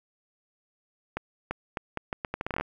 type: accelerating click train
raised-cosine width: 0.5 ms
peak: -15 dBFS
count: 15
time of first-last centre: 1.17-2.61 s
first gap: 340 ms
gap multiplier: 0.77
effects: 9-bit